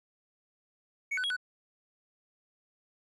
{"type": "tone with pitch steps", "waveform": "triangle", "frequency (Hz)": [2227, 1502, 3309, 1489], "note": ["C#7", "F#6", "G#7", "F#6"], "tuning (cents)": [7, 26, -7, 11], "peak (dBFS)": -28, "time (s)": [1.11, 1.366], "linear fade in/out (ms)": 10, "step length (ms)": 64, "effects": ["resampled to 24000 Hz"]}